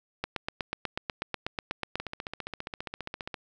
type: two click trains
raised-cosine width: 0.3 ms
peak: -14 / -19 dBFS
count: 15 / 21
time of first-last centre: 0.24-1.956 / 2-3.342 s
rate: 8.16 / 14.9 Hz
effects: none